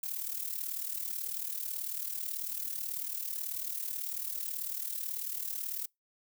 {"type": "noise with amplitude modulation", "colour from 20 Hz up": "violet", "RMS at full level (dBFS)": -34, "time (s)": [0.03, 5.86], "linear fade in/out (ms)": 5, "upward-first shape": "sine", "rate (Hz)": 38.2, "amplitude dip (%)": 70, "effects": ["noise-tail reverb RT60 0.2 s tail -26 dB re dry"]}